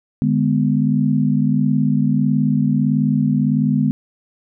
sine chord, G# diminished, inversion second, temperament just, 149.51 / 207.7 / 249.2 Hz, D3 / G#3 / B3, +31 / 0 / +16 cents, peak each -18 dBFS, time 0.22-3.91 s, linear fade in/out 0 ms, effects none

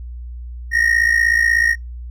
triangle ring-modulated tone, 1864.7 Hz, A#6, in tune, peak -8 dBFS, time 0.71-1.76 s, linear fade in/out 50 ms, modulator 28.2 Hz, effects noise-tail reverb RT60 0.2 s tail -26 dB re dry + added 60 Hz sine -28 dBFS peak until 2.1 s

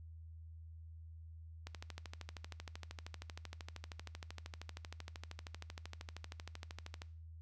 click train, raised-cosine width 0.2 ms, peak -29 dBFS, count 70, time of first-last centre 1.67-7.019 s, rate 12.9 Hz, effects noise-tail reverb RT60 0.5 s tail -19 dB re dry + added 81 Hz sine -50 dBFS peak until 7.41 s

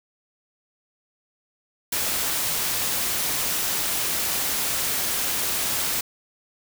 white noise, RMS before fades -25 dBFS, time 1.92-6.01 s, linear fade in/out 5 ms, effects none

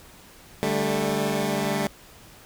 15% pulse chord, D suspended fourth, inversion none, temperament equal with one note detuned, 146.83 / 197.93 / 220 Hz, D3 / G3 / A3, 0 / +17 / 0 cents, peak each -23 / -20 / -21 dBFS, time 0.63-1.87 s, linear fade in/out 0 ms, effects pink hiss -49 dBFS RMS until 2.45 s

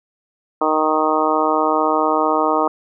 harmonic tone, 155.56 Hz, D#3, in tune, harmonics 2 / 3 / 4 / 5 / 6 / 7 / 8, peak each -22 / -22 / -22 / -22 / -22 / -22 / -22 dBFS, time 0.61-2.68 s, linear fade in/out 5 ms, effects none

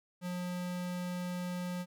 square tone, 178.9 Hz, F3, 42 cents sharp, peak -36 dBFS, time 0.21-1.86 s, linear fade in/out 50 ms, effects none

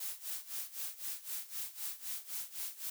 blue noise with tremolo, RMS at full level -39 dBFS, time 0-2.9 s, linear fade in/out 5 ms, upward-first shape sine, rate 3.9 Hz, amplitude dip 85%, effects none

